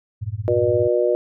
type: tone with tremolo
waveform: sine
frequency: 105.6 Hz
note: G#2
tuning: 29 cents sharp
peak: -20 dBFS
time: 0.21-0.88 s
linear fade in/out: 20 ms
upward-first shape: sine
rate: 17 Hz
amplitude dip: 95%
type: harmonic tone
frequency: 120.9 Hz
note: B2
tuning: 36 cents flat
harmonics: 3 / 4 / 5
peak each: -20 / -20 / -20 dBFS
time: 0.48-1.15 s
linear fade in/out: 0 ms
effects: none